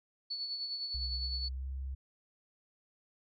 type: tone with tremolo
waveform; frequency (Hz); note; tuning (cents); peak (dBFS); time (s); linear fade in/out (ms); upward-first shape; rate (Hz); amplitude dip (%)
sine; 4435; C#8; 0; -34; 0.3-1.49; 10; sine; 9.8; 45
type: tone with pitch glide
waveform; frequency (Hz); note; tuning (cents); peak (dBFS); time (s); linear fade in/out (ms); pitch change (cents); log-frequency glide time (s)
sine; 64.6 to 66.53; C2 to C2; -21 to +29; -36; 0.94-1.95; 10; +50; 1.51-1.67
effects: none